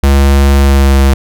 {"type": "tone with pitch glide", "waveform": "square", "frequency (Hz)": [69.3, 68.07], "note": ["C#2", "C#2"], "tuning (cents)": [0, -31], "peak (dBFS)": -5, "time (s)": [0.03, 1.14], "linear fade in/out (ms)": 5, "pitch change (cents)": -31, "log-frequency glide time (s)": [0.55, 1], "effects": []}